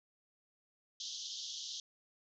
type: band-pass noise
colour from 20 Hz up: pink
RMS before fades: -44 dBFS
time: 1-1.8 s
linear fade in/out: 2 ms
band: 3100 to 6600 Hz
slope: 96 dB/octave
effects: none